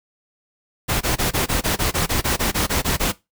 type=noise bursts; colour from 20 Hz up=pink; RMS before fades=-20 dBFS; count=15; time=0.88-3.124 s; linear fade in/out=20 ms; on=130 ms; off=21 ms; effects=noise-tail reverb RT60 0.2 s tail -18 dB re dry